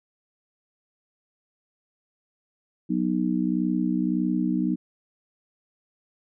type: chord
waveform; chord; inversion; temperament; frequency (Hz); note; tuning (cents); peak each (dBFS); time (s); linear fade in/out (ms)
sine; B major; second; just; 185.21 / 246.9 / 308.7; F#3 / B3 / D#4; +2 / 0 / -14; -26; 2.89-4.76; 20
effects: none